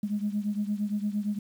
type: beating tone pair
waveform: sine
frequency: 204.7 / 213.4 Hz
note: G#3 / G#3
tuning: -25 / +47 cents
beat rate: 8.7 Hz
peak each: -28 / -31 dBFS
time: 0.03-1.39 s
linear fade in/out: 5 ms
effects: tanh soft clip ceiling -19 dBFS + 9-bit